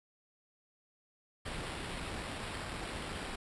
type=noise with sample-and-hold; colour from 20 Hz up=pink; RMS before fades=-41 dBFS; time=1.45-3.36 s; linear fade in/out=10 ms; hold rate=6300 Hz; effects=resampled to 24000 Hz